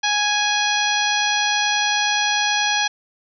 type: harmonic tone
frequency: 830.6 Hz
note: G#5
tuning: in tune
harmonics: 1 / 2 / 3 / 4 / 5 / 6 / 7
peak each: -23 / -23 / -25 / -24 / -27 / -31 / -27 dBFS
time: 0.03-2.88 s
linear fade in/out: 10 ms
effects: none